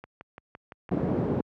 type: click train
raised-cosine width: 0.5 ms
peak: -27 dBFS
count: 6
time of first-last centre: 0.04-0.892 s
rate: 5.87 Hz
type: band-pass noise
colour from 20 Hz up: pink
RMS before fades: -27 dBFS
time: 0.91-1.41 s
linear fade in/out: 5 ms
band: 130 to 450 Hz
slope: 12 dB/octave
effects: high-pass 60 Hz 12 dB/octave